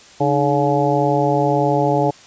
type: harmonic tone with a mistuned harmonic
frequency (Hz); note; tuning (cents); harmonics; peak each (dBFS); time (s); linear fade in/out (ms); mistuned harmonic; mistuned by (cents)
141.7; C#3; +38; 1 / 2 / 3 / 4 / 5 / 6; -21 / -21 / -21 / -21 / -21 / -21; 0.2-2.11; 10; 2; +110
effects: white hiss -44 dBFS RMS until 2.26 s + resampled to 16000 Hz